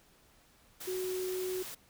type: tone in noise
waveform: sine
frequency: 370 Hz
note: F#4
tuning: in tune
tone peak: -33 dBFS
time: 0.87-1.63 s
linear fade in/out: 10 ms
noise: white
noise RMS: -44 dBFS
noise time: 0.8-1.75 s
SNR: +8 dB
effects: pink hiss -64 dBFS RMS until 1.89 s